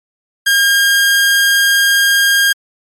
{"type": "tone", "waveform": "sawtooth", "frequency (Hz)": 1615, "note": "G#6", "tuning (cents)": -49, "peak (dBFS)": -5, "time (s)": [0.46, 2.53], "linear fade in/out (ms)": 10, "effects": ["MP3 64 kbps"]}